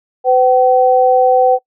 sine tone pair together, 506.7 / 764 Hz, B4 / G5, +44 / -45 cents, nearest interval perfect fifth, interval 711 cents, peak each -10 dBFS, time 0.24-1.59 s, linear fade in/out 50 ms, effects noise-tail reverb RT60 0.1 s tail -24 dB re dry

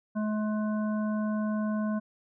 harmonic tone with a mistuned harmonic, 213.7 Hz, G#3, 50 cents sharp, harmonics 1 / 3 / 5 / 7, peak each -27 / -37 / -41 / -44 dBFS, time 0.15-2 s, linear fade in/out 20 ms, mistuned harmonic 5, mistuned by -19 cents, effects none

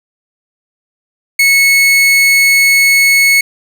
40% pulse tone, 2200 Hz, C#7, 14 cents flat, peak -5 dBFS, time 1.39-3.41 s, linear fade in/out 5 ms, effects none

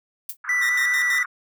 violet noise with exponential decay, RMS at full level -24 dBFS, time 0.29-0.37 s, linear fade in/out 5 ms, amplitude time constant 17 ms
white band-pass noise, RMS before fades -34 dBFS, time 0.44-1.26 s, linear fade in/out 5 ms, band 1200 to 1600 Hz, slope 48 dB/octave
triangle tone with vibrato, 1970 Hz, B6, 5 cents flat, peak -17 dBFS, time 0.49-1.23 s, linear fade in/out 2 ms, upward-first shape sine, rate 4.8 Hz, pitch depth 9 cents each way
sawtooth tone with tremolo, 1837 Hz, A#6, 26 cents flat, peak -23 dBFS, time 0.61-1.25 s, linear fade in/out 20 ms, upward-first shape square, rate 6.1 Hz, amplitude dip 80%
effects none

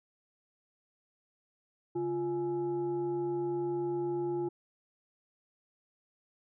sine tone with frequency modulation, 349.2 Hz, F4, in tune, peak -30 dBFS, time 1.95-4.49 s, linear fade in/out 10 ms, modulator 489 Hz, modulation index 0.5, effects none

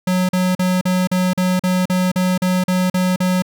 square tone bursts, 183.3 Hz, F#3, 16 cents flat, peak -15 dBFS, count 13, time 0.07-3.422 s, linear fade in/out 5 ms, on 220 ms, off 41 ms, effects none

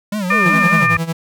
square tone with vibrato, 196 Hz, G3, in tune, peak -19 dBFS, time 0.12-0.84 s, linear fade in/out 5 ms, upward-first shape sine, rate 5.1 Hz, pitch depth 160 cents each way
harmonic tone, 600 Hz, D5, 37 cents sharp, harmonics 2 / 3 / 4, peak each -16 / -16 / -17 dBFS, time 0.3-0.97 s, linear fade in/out 5 ms
sine exponential sweep, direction down, 523.3 to 92.5 Hz, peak -22 dBFS, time 0.31-0.98 s, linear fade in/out 10 ms
45% pulse tone with tremolo, 164.81 Hz, E3, in tune, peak -16 dBFS, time 0.45-1.13 s, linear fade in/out 10 ms, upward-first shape sine, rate 11 Hz, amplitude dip 80%
effects none

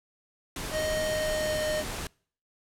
pink noise, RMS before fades -35 dBFS, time 0.56-2.07 s, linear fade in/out 2 ms
square tone with pitch glide, 622.3 to 613.7 Hz, D#5 to D#5, 0 to -24 cents, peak -28 dBFS, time 0.71-1.84 s, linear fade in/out 50 ms, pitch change -24 cents, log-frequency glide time 0.99-1.72 s
effects noise-tail reverb RT60 0.5 s tail -26 dB re dry + low-pass 12000 Hz 12 dB/octave

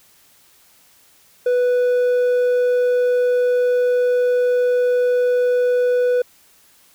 sine tone with hard clipping, 493.9 Hz, B4, in tune, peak -15 dBFS, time 1.46-6.22 s, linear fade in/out 5 ms, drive 3 dB, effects white hiss -53 dBFS RMS until 6.94 s

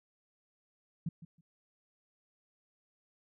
sine tone with echo, 164.81 Hz, E3, in tune, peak -31 dBFS, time 1.06-1.09 s, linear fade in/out 5 ms, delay 160 ms, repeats 2, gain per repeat -15 dB, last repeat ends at 1.41 s, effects none

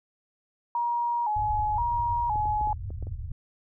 sine tone with vibrato, 896 Hz, A5, 31 cents sharp, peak -24 dBFS, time 0.75-2.73 s, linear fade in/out 2 ms, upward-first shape square, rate 0.97 Hz, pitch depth 100 cents each way
white low-pass noise, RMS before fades -34 dBFS, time 1.36-3.32 s, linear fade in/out 5 ms, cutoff 110 Hz, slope 48 dB/octave
clicks, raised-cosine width 2 ms, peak -30 dBFS, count 7, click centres 2.358 / 2.456 / 2.612 / 2.673 / 2.905 / 3.026 / 3.07 s
effects none

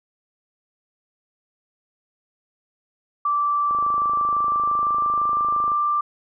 sine tone with pitch glide, 1167 to 1181.9 Hz, D6 to D6, -11 to +11 cents, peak -18 dBFS, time 3.25-6.01 s, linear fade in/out 5 ms, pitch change +22 cents, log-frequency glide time 3.9-5.35 s
click train, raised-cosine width 1 ms, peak -23 dBFS, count 53, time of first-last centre 3.71-5.718 s, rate 25.9 Hz
effects none

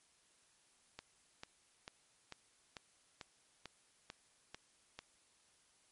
click train, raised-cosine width 0.2 ms, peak -29 dBFS, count 10, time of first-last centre 0.99-4.99 s, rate 2.25 Hz, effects white hiss -71 dBFS RMS until 5.91 s + MP3 48 kbps

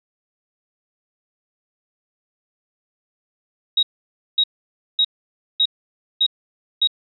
sine tone bursts, 3800 Hz, A#7, 33 cents sharp, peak -13 dBFS, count 6, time 3.77-6.874 s, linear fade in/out 5 ms, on 59 ms, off 550 ms, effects none

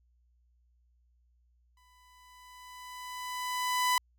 sawtooth tone with exponential growth, 998 Hz, B5, 18 cents sharp, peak -20 dBFS, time 1.77-3.98 s, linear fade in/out 2 ms, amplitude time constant 480 ms, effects added 60 Hz sine -65 dBFS peak until 4.18 s

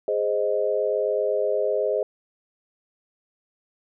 sine chord, Ab major, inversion none, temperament equal, 415.3 / 523.3 / 622.3 Hz, Ab4 / C5 / Eb5, 0 / 0 / 0 cents, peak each -25 dBFS, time 0.08-2.03 s, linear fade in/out 2 ms, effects none

